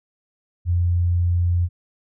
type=tone; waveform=sine; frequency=87.4 Hz; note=F2; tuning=2 cents sharp; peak=-16 dBFS; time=0.65-1.69 s; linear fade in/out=50 ms; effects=none